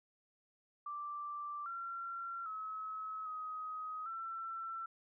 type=tone with pitch steps; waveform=sine; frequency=1174 / 1367 / 1286 / 1260 / 1342 Hz; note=D6 / F6 / E6 / D#6 / E6; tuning=-1 / -37 / -43 / +21 / +31 cents; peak=-40 dBFS; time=0.86-4.86 s; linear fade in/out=5 ms; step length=800 ms; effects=none